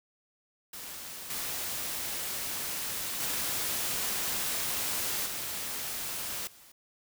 white noise with level steps, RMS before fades -42 / -35 / -32 / -36 / -55 dBFS, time 0.73-6.72 s, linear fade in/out 5 ms, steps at 1.3 / 3.2 / 5.26 / 6.47 s, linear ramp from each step 2 ms, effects none

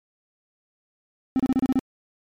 triangle tone bursts, 261.6 Hz, C4, in tune, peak -15 dBFS, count 7, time 1.36-1.791 s, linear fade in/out 0 ms, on 35 ms, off 31 ms, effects MP3 96 kbps

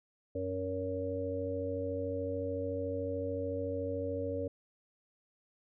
harmonic tone with a mistuned harmonic, 93.7 Hz, F#2, 22 cents sharp, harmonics 1 / 3 / 5 / 6, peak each -40 / -40 / -37 / -38 dBFS, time 0.35-4.48 s, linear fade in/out 5 ms, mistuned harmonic 3, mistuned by -20 cents, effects none

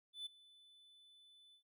triangle tone with ADSR envelope, 3500 Hz, A7, 10 cents flat, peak -40 dBFS, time 0.13-1.63 s, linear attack 130 ms, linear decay 12 ms, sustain -21 dB, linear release 92 ms, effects none

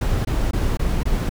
brown noise bursts, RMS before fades -20 dBFS, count 5, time 0.01-1.294 s, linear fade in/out 5 ms, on 240 ms, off 21 ms, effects none

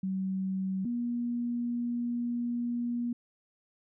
sine tone pair in turn, 190 / 239.4 Hz, F#3 / A#3, +46 / +46 cents, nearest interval major third, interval 400 cents, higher second, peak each -29 / -29 dBFS, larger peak neither, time 0.03-0.85 / 0.85-3.13 s, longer second, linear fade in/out 5 ms, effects none

